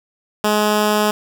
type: tone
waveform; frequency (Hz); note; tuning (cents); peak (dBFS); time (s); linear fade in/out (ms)
10% pulse; 210.8; G#3; +26; -6; 0.44-1.11; 2
effects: none